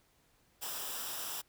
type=noise with comb filter; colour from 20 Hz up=white; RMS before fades=-40 dBFS; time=0.61-1.42 s; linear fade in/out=20 ms; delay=0.46 ms; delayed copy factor=-0.6; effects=pink hiss -70 dBFS RMS until 1.48 s